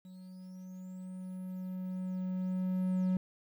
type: tone with level ramp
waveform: triangle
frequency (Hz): 185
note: F#3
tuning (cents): 0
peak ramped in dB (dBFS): -46 to -25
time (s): 0.05-3.17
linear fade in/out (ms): 2
effects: 11-bit